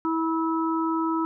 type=harmonic tone; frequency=325 Hz; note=E4; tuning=24 cents flat; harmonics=1 / 3 / 4; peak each=-24 / -29 / -30 dBFS; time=0.05-1.25 s; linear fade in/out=0 ms; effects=none